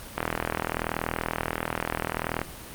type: click train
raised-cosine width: 0.5 ms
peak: -10 dBFS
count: 92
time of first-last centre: 0.18-2.416 s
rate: 40.7 Hz
effects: pink hiss -41 dBFS RMS until 2.74 s + Opus 32 kbps